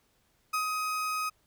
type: tone with ADSR envelope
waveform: 35% pulse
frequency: 1258 Hz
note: D#6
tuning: 19 cents sharp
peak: -25 dBFS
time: 0.53-1.3 s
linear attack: 12 ms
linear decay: 110 ms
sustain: -3 dB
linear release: 16 ms
effects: pink hiss -70 dBFS RMS until 1.46 s